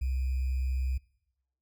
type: tone with sample-and-hold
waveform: sine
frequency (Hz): 64.9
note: C2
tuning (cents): -13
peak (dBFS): -27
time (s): 0.01-0.98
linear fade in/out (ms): 10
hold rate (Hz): 2450
effects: noise-tail reverb RT60 0.9 s tail -24 dB re dry